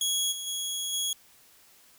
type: tone with level steps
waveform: 20% pulse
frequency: 3328 Hz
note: G#7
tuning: 3 cents sharp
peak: -20 / -29 / -25 / -22 dBFS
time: 0.01-1.13 s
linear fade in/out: 2 ms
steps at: 0.31 / 0.46 / 0.92 s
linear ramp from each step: 20 ms
effects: white hiss -58 dBFS RMS until 1.98 s